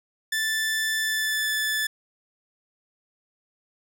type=tone with pitch glide; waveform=sawtooth; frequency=1760 to 1741.8 Hz; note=A6 to A6; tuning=0 to -18 cents; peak=-20 dBFS; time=0.32-1.87 s; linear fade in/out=5 ms; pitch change=-18 cents; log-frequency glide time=1-1.52 s; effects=none